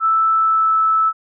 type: tone with pitch glide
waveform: sine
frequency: 1318.5 to 1310.1 Hz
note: E6 to E6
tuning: 0 to -11 cents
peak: -12 dBFS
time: 0-1.13 s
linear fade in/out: 50 ms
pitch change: -11 cents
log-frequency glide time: 0.32-0.78 s
effects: none